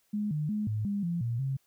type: tone with pitch steps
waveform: sine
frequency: 208.9 / 150.9 / 211.1 / 107.3 / 202 / 171.2 / 117.4 / 134.8 Hz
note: G#3 / D3 / G#3 / A2 / G#3 / F3 / A#2 / C#3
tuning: +10 / +47 / +29 / -43 / -48 / -34 / +13 / -48 cents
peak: -28 dBFS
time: 0.13-1.57 s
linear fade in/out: 10 ms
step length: 180 ms
effects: white hiss -71 dBFS RMS until 1.66 s